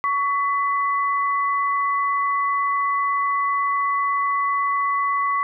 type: tone pair together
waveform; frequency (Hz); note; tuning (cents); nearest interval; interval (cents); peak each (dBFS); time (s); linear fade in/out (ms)
sine; 1123 / 2001; C#6 / B6; +22 / +22; minor seventh; 1000; -19 / -27; 0.04-5.43; 0
effects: none